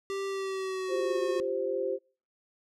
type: tone with pitch glide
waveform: square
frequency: 392 to 363.6 Hz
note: G4 to F#4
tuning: 0 to -30 cents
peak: -32 dBFS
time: 0.1-1.4 s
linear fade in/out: 0 ms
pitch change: -130 cents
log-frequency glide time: 0.27-1.23 s
type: chord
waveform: sine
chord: F suspended second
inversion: none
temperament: equal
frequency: 349.2 / 392 / 523.3 Hz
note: F4 / G4 / C5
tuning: 0 / 0 / 0 cents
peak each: -36 / -32 / -31 dBFS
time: 0.88-1.99 s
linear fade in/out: 50 ms
effects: noise-tail reverb RT60 0.4 s tail -26 dB re dry + low-pass 8000 Hz 12 dB/octave